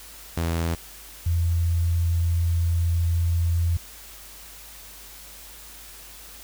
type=tone pair in turn; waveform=sawtooth / sine; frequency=83.3 / 84.81 Hz; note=E2 / E2; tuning=+19 / +50 cents; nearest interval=unison; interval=31 cents; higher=second; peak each=-19 dBFS; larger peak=neither; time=0.37-0.75 / 1.26-3.77 s; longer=second; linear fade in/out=5 ms; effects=added 50 Hz sine -49 dBFS peak until 6.43 s + white hiss -44 dBFS RMS until 6.43 s